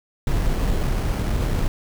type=noise with sample-and-hold; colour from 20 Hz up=brown; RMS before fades=-21 dBFS; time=0.27-1.68 s; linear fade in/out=2 ms; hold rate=3675 Hz; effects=none